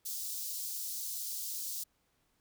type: high-pass noise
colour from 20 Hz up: white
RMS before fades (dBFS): -39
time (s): 0.05-1.84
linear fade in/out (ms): 10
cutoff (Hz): 4400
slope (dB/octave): 24
effects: pink hiss -75 dBFS RMS until 2.4 s